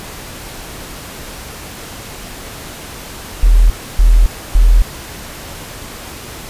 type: tone bursts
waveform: sine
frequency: 40.79 Hz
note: E1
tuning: 17 cents flat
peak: -4 dBFS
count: 3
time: 3.43-4.82 s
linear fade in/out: 0 ms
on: 270 ms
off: 290 ms
effects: pink hiss -30 dBFS RMS until 6.49 s + resampled to 32000 Hz